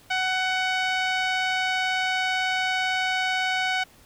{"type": "tone with low-pass filter", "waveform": "5% pulse", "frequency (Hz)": 747, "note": "F#5", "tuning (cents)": 16, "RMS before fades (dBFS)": -25, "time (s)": [0.1, 3.84], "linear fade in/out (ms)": 10, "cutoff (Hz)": 2400, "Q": 0.87, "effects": ["pink hiss -54 dBFS RMS until 4.05 s"]}